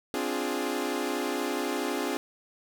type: chord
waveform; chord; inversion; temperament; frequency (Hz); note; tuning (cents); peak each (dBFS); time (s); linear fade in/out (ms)
sawtooth; D half-diminished seventh; third; equal with one note detuned; 261.6 / 293.7 / 351 / 415.3; C4 / D4 / F4 / Ab4; 0 / 0 / +9 / 0; -30; 0.14-2.17; 0
effects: none